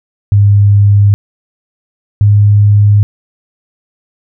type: tone pair in turn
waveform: sine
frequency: 101.6 / 103.14 Hz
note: G#2 / G#2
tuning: -38 / -11 cents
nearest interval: unison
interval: 27 cents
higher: second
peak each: -3 dBFS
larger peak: neither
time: 0.32-1.14 / 2.21-3.03 s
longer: neither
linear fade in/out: 0 ms
effects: none